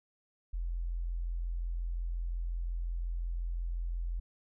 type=tone; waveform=sine; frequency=42.81 Hz; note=F1; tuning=34 cents flat; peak=-32 dBFS; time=0.53-4.2 s; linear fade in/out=10 ms; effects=none

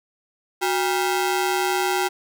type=ring-modulated tone; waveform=sawtooth; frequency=587.3 Hz; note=D5; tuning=in tune; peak=-13 dBFS; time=0.61-2.09 s; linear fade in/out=20 ms; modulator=219 Hz; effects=none

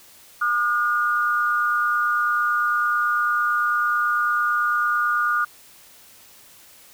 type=tone pair together; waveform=sine; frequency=1210 / 1439 Hz; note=D#6 / F#6; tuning=-49 / -49 cents; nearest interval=minor third; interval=300 cents; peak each=-21 dBFS; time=0.41-5.45 s; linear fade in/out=10 ms; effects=white hiss -49 dBFS RMS until 6.93 s

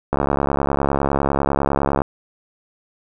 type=click train; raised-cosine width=1 ms; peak=-4 dBFS; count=133; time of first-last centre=0.13-2.018 s; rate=69.9 Hz; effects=none

